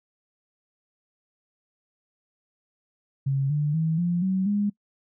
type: tone with pitch steps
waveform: sine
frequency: 136.7 / 148.21 / 160.7 / 174.23 / 188.91 / 204.8 Hz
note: C#3 / D3 / E3 / F3 / F#3 / G#3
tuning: -24 / +16 / -44 / -4 / +36 / -24 cents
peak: -21 dBFS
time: 3.26-4.7 s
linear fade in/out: 10 ms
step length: 240 ms
effects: noise-tail reverb RT60 0.1 s tail -23 dB re dry